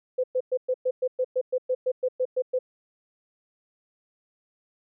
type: tone bursts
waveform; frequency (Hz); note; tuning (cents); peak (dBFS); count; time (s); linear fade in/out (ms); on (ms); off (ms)
sine; 509; C5; -48; -21; 15; 0.18-2.59; 10; 58; 110
effects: none